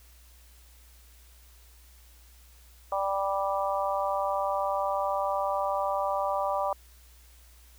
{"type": "harmonic tone", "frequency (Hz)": 196, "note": "G3", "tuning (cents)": 0, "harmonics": [3, 4, 5, 6], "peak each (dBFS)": [-30, -31, -32, -33], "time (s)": [2.92, 6.73], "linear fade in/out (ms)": 2, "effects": ["added 60 Hz sine -53 dBFS peak until 7.78 s", "white hiss -59 dBFS RMS until 7.78 s"]}